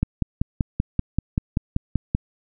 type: click train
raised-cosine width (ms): 5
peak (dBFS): -7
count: 12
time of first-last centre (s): 0.03-2.149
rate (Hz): 5.19
effects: none